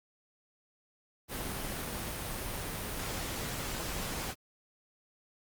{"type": "noise", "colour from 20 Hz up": "pink", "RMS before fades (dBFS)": -37, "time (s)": [1.28, 4.35], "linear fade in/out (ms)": 50, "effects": ["Opus 32 kbps"]}